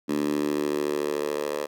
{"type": "tone with high-pass filter sweep", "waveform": "10% pulse", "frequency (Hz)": 73.7, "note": "D2", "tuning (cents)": 7, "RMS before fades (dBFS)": -27, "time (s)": [0.08, 1.67], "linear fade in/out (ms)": 20, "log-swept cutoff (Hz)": [260, 530], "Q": 3.1, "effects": []}